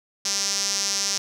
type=tone with band-pass filter; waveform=sawtooth; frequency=198.4 Hz; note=G3; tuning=21 cents sharp; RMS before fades=-25 dBFS; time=0.25-1.18 s; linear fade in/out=5 ms; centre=5700 Hz; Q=4.5; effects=none